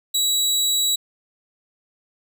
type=tone; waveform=25% pulse; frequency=3900 Hz; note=B7; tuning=23 cents flat; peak=-14 dBFS; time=0.14-0.96 s; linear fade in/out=10 ms; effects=none